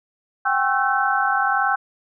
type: tone cluster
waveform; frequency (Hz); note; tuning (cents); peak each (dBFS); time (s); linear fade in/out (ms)
sine; 762 / 803 / 1088 / 1327 / 1529; G5 / G5 / C#6 / E6 / G6; -49 / +41 / -33 / +11 / -44; -27 / -22 / -26 / -23 / -22; 0.45-1.76; 10
effects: none